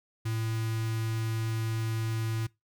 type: tone with notch filter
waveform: square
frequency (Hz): 112.1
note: A2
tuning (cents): +33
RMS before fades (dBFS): -31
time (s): 0.25-2.47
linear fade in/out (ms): 10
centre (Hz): 610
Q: 0.83
effects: noise-tail reverb RT60 0.2 s tail -22 dB re dry